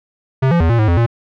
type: tone with pitch steps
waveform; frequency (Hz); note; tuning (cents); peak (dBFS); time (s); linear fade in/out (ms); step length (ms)
square; 132.5 / 170.8 / 82.1 / 116.9 / 107.9 / 85.9 / 116.9; C3 / F3 / E2 / A#2 / A2 / F2 / A#2; +22 / -38 / -6 / +5 / -33 / -28 / +5; -11; 0.42-1.064; 10; 92
effects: low-pass 2000 Hz 12 dB/octave